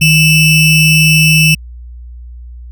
square ring-modulated tone, 1396.9 Hz, F6, in tune, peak -3 dBFS, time 0.01-1.55 s, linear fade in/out 10 ms, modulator 1240 Hz, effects added 60 Hz sine -27 dBFS peak until 2.71 s

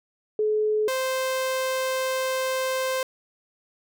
sine / sawtooth tone pair in turn, 427.7 / 521.5 Hz, A4 / C5, -49 / -6 cents, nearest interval minor third, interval 343 cents, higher second, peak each -20 / -20 dBFS, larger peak neither, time 0.39-0.88 / 0.88-3.03 s, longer second, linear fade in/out 2 ms, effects none

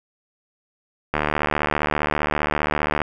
click train, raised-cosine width 0.5 ms, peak -5 dBFS, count 142, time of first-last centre 1.14-3.017 s, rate 75.1 Hz, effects none

